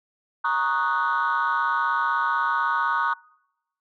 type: chord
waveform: sine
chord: D# minor seventh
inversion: second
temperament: equal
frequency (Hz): 932.3 / 1108.7 / 1244.5 / 1480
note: A#5 / C#6 / D#6 / F#6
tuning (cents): 0 / 0 / 0 / 0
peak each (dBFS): -25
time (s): 0.44-3.14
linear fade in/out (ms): 10
effects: noise-tail reverb RT60 0.9 s tail -26 dB re dry + tanh soft clip ceiling -15 dBFS